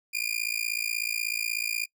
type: tone with amplitude modulation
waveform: sawtooth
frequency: 2416 Hz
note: D7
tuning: 48 cents sharp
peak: -20 dBFS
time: 0.13-1.86 s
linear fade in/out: 20 ms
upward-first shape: sine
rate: 56.4 Hz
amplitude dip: 100%
effects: noise-tail reverb RT60 0.1 s tail -24 dB re dry